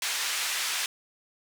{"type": "band-pass noise", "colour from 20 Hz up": "pink", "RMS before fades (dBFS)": -30, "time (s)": [0.02, 0.86], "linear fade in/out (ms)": 2, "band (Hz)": [1700, 10000], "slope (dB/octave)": 12, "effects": []}